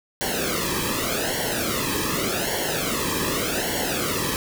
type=noise with flanger; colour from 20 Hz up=pink; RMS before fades=-25 dBFS; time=0.21-4.36 s; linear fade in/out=0 ms; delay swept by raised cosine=0.8 to 1.42 ms; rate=0.85 Hz; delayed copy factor=-0.85; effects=none